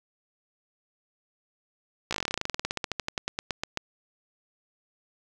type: slowing click train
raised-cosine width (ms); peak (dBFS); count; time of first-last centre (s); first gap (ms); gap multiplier
0.2; -11; 30; 2.11-3.773; 16; 1.08
effects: none